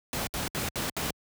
pink noise bursts, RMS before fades -31 dBFS, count 5, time 0.13-1.106 s, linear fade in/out 0 ms, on 140 ms, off 69 ms, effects high-pass 60 Hz 12 dB/octave

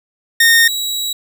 sawtooth tone pair in turn, 1840 / 3882 Hz, A#6 / B7, -23 / -31 cents, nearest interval octave + minor second, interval 1292 cents, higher second, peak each -4 / -15 dBFS, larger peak first, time 0.4-0.68 / 0.68-1.13 s, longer second, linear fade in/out 5 ms, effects none

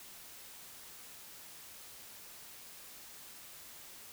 silence, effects white hiss -52 dBFS RMS until 4.12 s

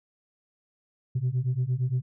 sine beating tone pair, 122.2 / 130.9 Hz, B2 / C3, -18 / +1 cents, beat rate 8.7 Hz, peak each -26 / -25 dBFS, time 1.15-2.02 s, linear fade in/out 10 ms, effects tanh soft clip ceiling -20 dBFS

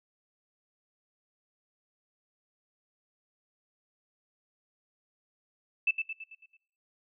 sine tone with echo, 2637 Hz, E7, in tune, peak -22 dBFS, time 5.87-5.91 s, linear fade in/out 5 ms, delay 110 ms, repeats 6, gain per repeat -6 dB, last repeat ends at 6.57 s, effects noise-tail reverb RT60 0.7 s tail -23 dB re dry

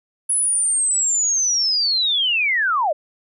sine linear sweep, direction down, 10360 to 554.4 Hz, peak -16 dBFS, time 0.29-2.93 s, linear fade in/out 10 ms, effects none

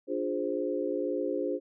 sine chord, D half-diminished seventh, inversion none, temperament equal with one note detuned, 293.7 / 353.3 / 415.3 / 523.3 Hz, D4 / F4 / Ab4 / C5, 0 / +20 / 0 / 0 cents, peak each -34 / -34 / -34 / -33 dBFS, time 0.07-1.6 s, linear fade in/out 50 ms, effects none

